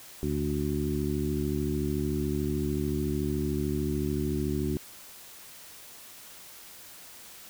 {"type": "harmonic tone with a mistuned harmonic", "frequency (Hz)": 73.6, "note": "D2", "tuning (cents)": 4, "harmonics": [1, 2, 3, 4, 5], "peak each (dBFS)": [-33, -33, -33, -33, -33], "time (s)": [0.23, 4.77], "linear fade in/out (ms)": 0, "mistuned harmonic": 1, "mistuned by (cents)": 54, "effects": ["white hiss -48 dBFS RMS until 7.49 s"]}